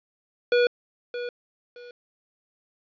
square tone with echo, 485.4 Hz, B4, 30 cents flat, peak -18 dBFS, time 0.52-0.67 s, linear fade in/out 2 ms, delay 620 ms, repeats 2, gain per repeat -12 dB, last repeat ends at 1.91 s, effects resampled to 11025 Hz + 10-bit

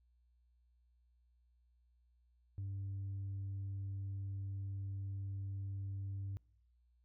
sine tone with tanh clipping, 98 Hz, G2, in tune, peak -40 dBFS, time 2.58-6.37 s, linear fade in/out 0 ms, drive 1 dB, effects noise-tail reverb RT60 0.6 s tail -25 dB re dry + added 60 Hz sine -69 dBFS peak until 7.04 s

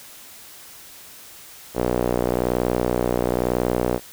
sawtooth tone with band-pass filter, 61 Hz, B1, 21 cents flat, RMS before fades -22 dBFS, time 1.74-4 s, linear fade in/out 50 ms, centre 490 Hz, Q 1.5, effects white hiss -43 dBFS RMS until 4.12 s

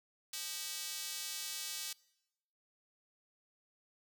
square tone with high-pass filter, 174.61 Hz, F3, in tune, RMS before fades -42 dBFS, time 0.33-1.93 s, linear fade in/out 5 ms, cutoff 4300 Hz, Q 0.89, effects noise-tail reverb RT60 0.9 s tail -24 dB re dry

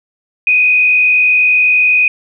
sine tone with frequency modulation, 2488 Hz, D#7, 1 cent flat, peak -7 dBFS, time 0.47-2.08 s, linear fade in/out 2 ms, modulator 51.9 Hz, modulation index 0.81, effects none

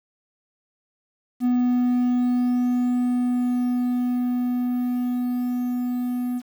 triangle tone with level ramp, 246.9 Hz, B3, in tune, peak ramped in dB -15 to -21 dBFS, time 1.4-6.42 s, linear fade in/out 50 ms, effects 8-bit

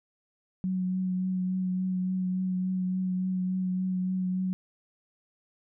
sine tone with vibrato, 185 Hz, F#3, in tune, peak -26 dBFS, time 0.64-4.53 s, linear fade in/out 0 ms, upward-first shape triangle, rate 3.5 Hz, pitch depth 20 cents each way, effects none

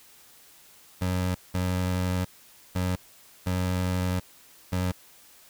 25% pulse tone bursts at uneven times, 91.2 Hz, F#2, 24 cents flat, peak -21 dBFS, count 5, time 1.01-1.35 / 1.54-2.25 / 2.75-2.96 / 3.46-4.2 / 4.72-4.92 s, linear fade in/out 10 ms, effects white hiss -54 dBFS RMS until 5.49 s

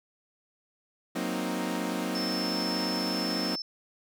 sawtooth chord, C half-diminished seventh, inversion second, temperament equal, 185 / 233.1 / 261.6 / 311.1 Hz, Gb3 / Bb3 / C4 / Eb4, 0 / 0 / 0 / 0 cents, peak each -31 dBFS, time 1.15-3.56 s, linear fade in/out 10 ms
sine tone, 5290 Hz, E8, 5 cents sharp, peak -32 dBFS, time 2.15-3.62 s, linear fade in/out 2 ms
effects none

